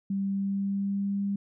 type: tone with pitch glide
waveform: sine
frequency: 196.2 to 199.63 Hz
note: G3 to G3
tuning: +2 to +32 cents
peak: -26 dBFS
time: 0.1-1.36 s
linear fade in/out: 5 ms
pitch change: +30 cents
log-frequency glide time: 0.23-1.23 s
effects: none